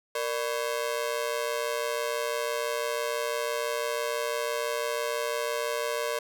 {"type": "ring-modulated tone", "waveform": "sawtooth", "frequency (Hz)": 530, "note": "C5", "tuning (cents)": 22, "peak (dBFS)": -21, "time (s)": [0.15, 6.19], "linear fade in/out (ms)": 5, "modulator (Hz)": 63, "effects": []}